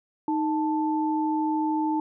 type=tone pair together; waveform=sine; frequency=311.1 / 880 Hz; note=D#4 / A5; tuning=0 / 0 cents; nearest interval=octave + tritone; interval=1800 cents; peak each=-24 / -27 dBFS; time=0.28-2 s; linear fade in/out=2 ms; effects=none